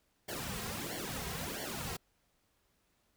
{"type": "noise with flanger", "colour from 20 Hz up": "pink", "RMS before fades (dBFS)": -40, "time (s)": [0.28, 1.97], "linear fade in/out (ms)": 10, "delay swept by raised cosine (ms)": [0.78, 3.48], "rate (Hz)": 1.5, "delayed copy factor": -1, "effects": ["pink hiss -75 dBFS RMS until 3.16 s"]}